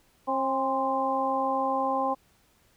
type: harmonic tone with a mistuned harmonic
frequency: 267.9 Hz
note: C4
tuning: 41 cents sharp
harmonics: 1 / 2 / 3 / 4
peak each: -33 / -30 / -28 / -29 dBFS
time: 0.27-2.15 s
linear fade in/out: 20 ms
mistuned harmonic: 4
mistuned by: -46 cents
effects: pink hiss -64 dBFS RMS until 2.76 s